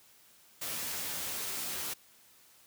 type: noise with comb filter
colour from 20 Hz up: white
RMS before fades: -37 dBFS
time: 0.61-1.94 s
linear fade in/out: 10 ms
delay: 13 ms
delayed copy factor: +0.6
effects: white hiss -61 dBFS RMS until 2.66 s + high-pass 60 Hz 12 dB/octave